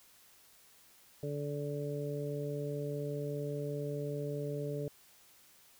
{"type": "harmonic tone", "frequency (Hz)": 145, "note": "D3", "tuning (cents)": -22, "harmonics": [1, 2, 3, 4], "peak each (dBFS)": [-38, -44, -39, -43], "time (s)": [1.23, 4.88], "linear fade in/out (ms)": 2, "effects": ["white hiss -62 dBFS RMS until 5.79 s"]}